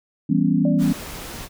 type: chord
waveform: sine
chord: C# half-diminished seventh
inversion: first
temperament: equal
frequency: 164.81 / 196 / 246.9 / 277.2 Hz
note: E3 / G3 / B3 / C#4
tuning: 0 / 0 / 0 / 0 cents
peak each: -21 dBFS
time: 0.29-0.93 s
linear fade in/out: 10 ms
type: tone with exponential decay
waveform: sine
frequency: 587.3 Hz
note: D5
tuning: in tune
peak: -23 dBFS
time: 0.65-1.11 s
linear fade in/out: 2 ms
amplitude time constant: 100 ms
type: noise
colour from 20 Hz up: pink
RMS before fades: -34 dBFS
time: 0.78-1.49 s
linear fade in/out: 50 ms
effects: none